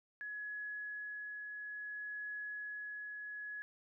sine tone with tremolo, 1687 Hz, G#6, 27 cents sharp, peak -40 dBFS, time 0.21-3.62 s, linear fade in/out 0 ms, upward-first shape triangle, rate 0.59 Hz, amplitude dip 30%, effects none

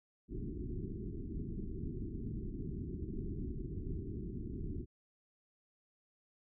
pink low-pass noise, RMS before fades -41 dBFS, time 0.28-4.86 s, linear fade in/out 50 ms, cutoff 400 Hz, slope 96 dB/octave, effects none

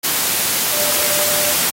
sine tone in noise, 594 Hz, D5, 20 cents sharp, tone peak -25 dBFS, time 0.72-1.53 s, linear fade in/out 20 ms, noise white, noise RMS -17 dBFS, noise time 0.03-1.71 s, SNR -11 dB, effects high-pass 100 Hz 12 dB/octave + AAC 48 kbps

